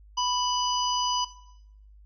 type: harmonic tone with a mistuned harmonic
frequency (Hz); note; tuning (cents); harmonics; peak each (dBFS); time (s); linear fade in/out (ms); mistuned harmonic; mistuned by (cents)
990; B5; +4; 1 / 3 / 5 / 6; -26 / -31 / -33 / -34; 0.17-1.25; 10; 6; +21
effects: noise-tail reverb RT60 0.8 s tail -17 dB re dry + added 51 Hz sine -49 dBFS peak until 2.05 s